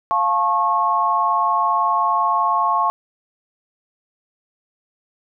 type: chord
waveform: sine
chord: F augmented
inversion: none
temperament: just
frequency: 698.5 / 873.1 / 1091.3 Hz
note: F5 / A5 / C#6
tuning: 0 / -14 / -27 cents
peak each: -23 / -21 / -17 dBFS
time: 0.11-2.9 s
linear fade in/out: 0 ms
effects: none